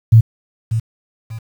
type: tone with echo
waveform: sine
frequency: 112.5 Hz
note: A2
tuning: 39 cents sharp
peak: -3 dBFS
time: 0.12-0.21 s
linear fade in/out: 10 ms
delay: 590 ms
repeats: 2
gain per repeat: -11 dB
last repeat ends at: 1.39 s
effects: 7-bit